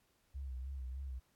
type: tone with vibrato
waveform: sine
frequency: 65.7 Hz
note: C2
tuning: 8 cents sharp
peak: -40 dBFS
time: 0.34-1.2 s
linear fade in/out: 20 ms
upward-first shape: sine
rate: 3.3 Hz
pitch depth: 76 cents each way
effects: pink hiss -75 dBFS RMS until 1.35 s + AAC 64 kbps